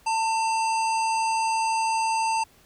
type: harmonic tone with a mistuned harmonic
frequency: 894 Hz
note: A5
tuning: 27 cents sharp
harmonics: 1 / 3 / 5 / 7 / 9 / 10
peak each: -22 / -32 / -36 / -39 / -41 / -42 dBFS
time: 0.06-2.44 s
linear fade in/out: 10 ms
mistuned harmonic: 5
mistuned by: +110 cents
effects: pink hiss -57 dBFS RMS until 2.65 s